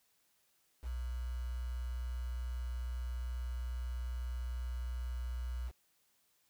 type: tone with quantisation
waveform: sine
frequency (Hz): 61.2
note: B1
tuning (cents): -15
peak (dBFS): -36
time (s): 0.82-5.72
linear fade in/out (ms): 50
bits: 9
effects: white hiss -74 dBFS RMS until 6.49 s